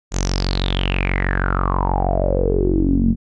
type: tone with low-pass filter sweep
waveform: sawtooth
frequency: 46.25 Hz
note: F#1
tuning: in tune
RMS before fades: -18 dBFS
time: 0.11-3.16 s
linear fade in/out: 50 ms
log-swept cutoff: 6900 to 210 Hz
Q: 9.5
effects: none